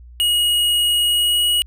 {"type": "tone with pitch glide", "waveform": "square", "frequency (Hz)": [2891, 2908], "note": ["F#7", "F#7"], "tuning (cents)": [-41, -31], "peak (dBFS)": -15, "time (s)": [0.2, 1.62], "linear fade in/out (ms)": 0, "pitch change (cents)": 10, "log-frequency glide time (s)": [1.02, 1.46], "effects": ["added 60 Hz sine -38 dBFS peak until 1.66 s"]}